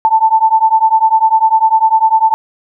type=beating tone pair; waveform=sine; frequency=880 / 890 Hz; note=A5 / A5; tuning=0 / +20 cents; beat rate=10 Hz; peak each=-10 dBFS; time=0.05-2.34 s; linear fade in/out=0 ms; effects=none